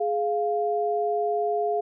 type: tone pair together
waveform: sine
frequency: 418.7 / 698.5 Hz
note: G#4 / F5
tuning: +14 / 0 cents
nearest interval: major sixth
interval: 886 cents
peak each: -25 dBFS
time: 0-1.81 s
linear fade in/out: 10 ms
effects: none